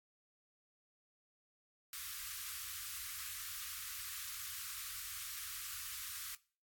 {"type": "band-stop noise", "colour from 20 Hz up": "white", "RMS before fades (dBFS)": -45, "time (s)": [1.93, 6.35], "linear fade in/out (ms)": 2, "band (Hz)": [100, 1100], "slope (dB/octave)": 96, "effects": ["noise-tail reverb RT60 0.4 s tail -21 dB re dry", "AAC 64 kbps"]}